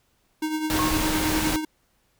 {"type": "tone with tremolo", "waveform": "square", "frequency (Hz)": 310.8, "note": "D#4", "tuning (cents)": -2, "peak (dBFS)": -23, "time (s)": [0.42, 1.65], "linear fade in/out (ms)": 5, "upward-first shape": "triangle", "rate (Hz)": 9.8, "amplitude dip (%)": 60}
{"type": "noise", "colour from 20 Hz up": "pink", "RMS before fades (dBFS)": -26, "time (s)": [0.7, 1.56], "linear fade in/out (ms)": 0}
{"type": "tone with exponential decay", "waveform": "sine", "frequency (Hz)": 1087, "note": "C#6", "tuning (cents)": -34, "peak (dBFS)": -22, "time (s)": [0.79, 1.25], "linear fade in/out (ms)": 1, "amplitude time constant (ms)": 100}
{"effects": ["pink hiss -67 dBFS RMS until 2.19 s"]}